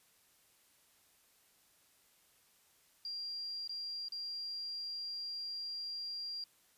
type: tone with dropouts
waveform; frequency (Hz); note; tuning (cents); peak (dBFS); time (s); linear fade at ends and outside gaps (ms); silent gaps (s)
sine; 4767; D8; +25; -39; 3.05-6.44; 2; 3.676-3.693 / 4.085-4.121
effects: white hiss -69 dBFS RMS until 6.77 s + resampled to 32000 Hz